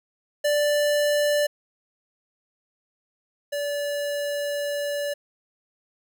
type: tone pair in turn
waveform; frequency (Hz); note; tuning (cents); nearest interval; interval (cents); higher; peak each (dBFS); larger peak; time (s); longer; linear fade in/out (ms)
square; 587.3 / 577.5; D5 / D5; 0 / -29; unison; 29; first; -20 / -26; first; 0.44-1.47 / 3.52-5.14; second; 10
effects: none